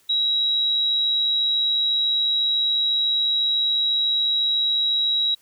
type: tone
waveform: sine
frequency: 3862 Hz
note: B7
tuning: 39 cents flat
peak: -18 dBFS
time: 0.09-5.35 s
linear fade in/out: 10 ms
effects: white hiss -59 dBFS RMS until 5.41 s